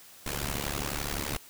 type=noise with amplitude modulation; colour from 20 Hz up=pink; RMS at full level=-29 dBFS; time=0.26-1.37 s; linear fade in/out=5 ms; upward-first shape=sine; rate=71.8 Hz; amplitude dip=95%; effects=white hiss -52 dBFS RMS until 1.49 s